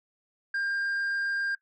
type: tone with frequency modulation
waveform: sine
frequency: 1600 Hz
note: G6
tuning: 35 cents sharp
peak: -24 dBFS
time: 0.54-1.55 s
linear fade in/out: 5 ms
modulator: 27.3 Hz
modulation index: 0.36
effects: noise-tail reverb RT60 0.1 s tail -17 dB re dry + tanh soft clip ceiling -26 dBFS